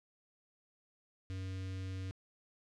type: tone with notch filter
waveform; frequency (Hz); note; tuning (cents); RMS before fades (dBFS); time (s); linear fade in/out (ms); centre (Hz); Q
square; 94.3; F#2; +33; -41; 1.3-2.11; 0; 840; 0.63
effects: low-pass 6000 Hz 12 dB/octave